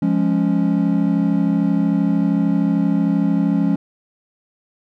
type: chord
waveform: triangle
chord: Db major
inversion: first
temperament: equal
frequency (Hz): 174.61 / 207.7 / 277.2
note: F3 / Ab3 / Db4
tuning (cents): 0 / 0 / 0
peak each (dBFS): -17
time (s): 0.02-3.76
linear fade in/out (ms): 5
effects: none